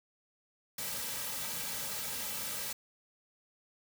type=noise with comb filter; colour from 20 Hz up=white; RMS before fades=-38 dBFS; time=0.78-2.73 s; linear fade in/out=5 ms; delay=2.8 ms; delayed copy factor=-0.75; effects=none